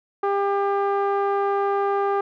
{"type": "tone with low-pass filter", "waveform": "sawtooth", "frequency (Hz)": 399.3, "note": "G4", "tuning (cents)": 32, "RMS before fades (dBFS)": -22, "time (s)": [0.23, 2.21], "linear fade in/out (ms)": 5, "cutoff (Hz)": 1100, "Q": 2.1, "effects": []}